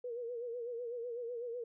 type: tone with vibrato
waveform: sine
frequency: 476.9 Hz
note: A#4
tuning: 39 cents sharp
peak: -38 dBFS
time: 0.04-1.64 s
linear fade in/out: 5 ms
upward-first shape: sine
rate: 8 Hz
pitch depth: 72 cents each way
effects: none